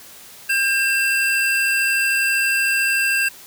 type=tone pair together; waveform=square; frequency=1600 / 2691 Hz; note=G6 / E7; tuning=+35 / +35 cents; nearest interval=major sixth; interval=900 cents; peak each=-20 dBFS; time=0.49-3.29 s; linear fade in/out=10 ms; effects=white hiss -42 dBFS RMS until 3.46 s